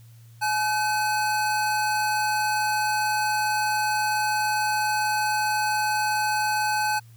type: tone pair together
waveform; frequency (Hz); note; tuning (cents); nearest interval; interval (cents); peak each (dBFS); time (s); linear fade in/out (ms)
square; 849 / 1523.3; G#5 / F#6; +38 / +50; minor seventh; 1012; -24 / -28; 0.41-7; 20
effects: added 115 Hz sine -46 dBFS peak until 7.16 s + white hiss -60 dBFS RMS until 7.16 s